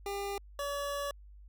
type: tone pair in turn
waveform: 25% pulse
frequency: 400.6 / 569 Hz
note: G4 / C#5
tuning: +38 / +45 cents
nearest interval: tritone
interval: 607 cents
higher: second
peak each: -31 / -30 dBFS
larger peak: second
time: 0.06-0.38 / 0.59-1.11 s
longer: second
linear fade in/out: 2 ms
effects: added 50 Hz sine -50 dBFS peak until 1.48 s